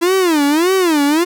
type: tone with vibrato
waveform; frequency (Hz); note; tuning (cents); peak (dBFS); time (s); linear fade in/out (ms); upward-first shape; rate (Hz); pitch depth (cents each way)
45% pulse; 329.6; E4; 0; -11; 0.01-1.25; 20; sine; 1.7; 260
effects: none